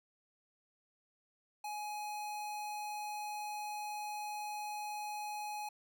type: tone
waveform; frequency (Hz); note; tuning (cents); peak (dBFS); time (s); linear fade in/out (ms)
square; 839; G#5; +17; -40; 1.64-5.69; 5
effects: none